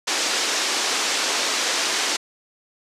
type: band-pass noise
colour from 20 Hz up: white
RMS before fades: -23 dBFS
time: 0.07-2.17 s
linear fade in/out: 10 ms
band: 280 to 6800 Hz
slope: 24 dB/octave
effects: resampled to 32000 Hz